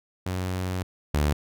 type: tone pair in turn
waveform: sawtooth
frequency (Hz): 92.1 / 73.89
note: F#2 / D2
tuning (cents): -7 / +11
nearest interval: major third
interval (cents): 382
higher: first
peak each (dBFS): -23 / -17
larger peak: second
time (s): 0.26-0.83 / 1.14-1.33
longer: first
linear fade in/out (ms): 5
effects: none